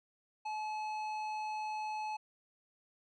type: tone with tanh clipping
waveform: sine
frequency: 858 Hz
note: A5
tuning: 44 cents flat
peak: -38 dBFS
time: 0.45-2.17 s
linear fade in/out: 10 ms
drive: 12 dB
effects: none